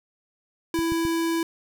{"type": "tone", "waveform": "square", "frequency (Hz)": 331.2, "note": "E4", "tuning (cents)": 8, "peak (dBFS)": -23, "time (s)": [0.74, 1.43], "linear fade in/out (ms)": 2}
{"type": "click train", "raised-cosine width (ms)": 5, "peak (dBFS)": -21, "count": 3, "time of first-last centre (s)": [0.79, 1.051], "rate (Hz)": 7.65}
{"effects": []}